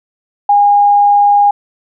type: tone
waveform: sine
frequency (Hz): 816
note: G#5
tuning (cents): -31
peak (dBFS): -5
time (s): 0.49-1.51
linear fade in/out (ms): 5
effects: none